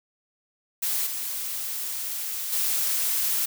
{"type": "noise with level steps", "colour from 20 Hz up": "blue", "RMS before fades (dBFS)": [-26, -31, -25], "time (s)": [0.82, 3.46], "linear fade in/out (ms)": 10, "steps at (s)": [1.06, 2.52], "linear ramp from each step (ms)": 10, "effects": []}